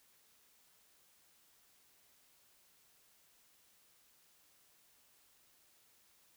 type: silence
effects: white hiss -69 dBFS RMS until 6.36 s